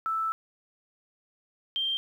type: tone pair in turn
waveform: sine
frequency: 1318.5 / 3166 Hz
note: E6 / G7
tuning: 0 / +17 cents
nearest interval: octave + minor third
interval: 1517 cents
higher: second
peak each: -26 dBFS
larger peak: neither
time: 0.06-0.32 / 1.76-1.97 s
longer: first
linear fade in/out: 0 ms
effects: 10-bit